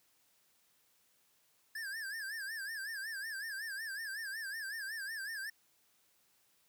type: tone with vibrato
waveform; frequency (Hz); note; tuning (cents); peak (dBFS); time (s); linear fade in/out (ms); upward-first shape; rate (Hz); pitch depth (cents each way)
square; 1687; G#6; +27; -40; 1.75-5.5; 5; sine; 5.4; 140
effects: white hiss -72 dBFS RMS until 6.68 s + high-pass 60 Hz 12 dB/octave